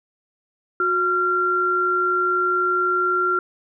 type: tone pair together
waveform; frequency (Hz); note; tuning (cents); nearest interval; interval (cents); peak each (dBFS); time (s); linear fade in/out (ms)
sine; 364.5 / 1376; F#4 / F6; -26 / -26; octave + major seventh; 2300; -24 / -18; 0.8-3.39; 2
effects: none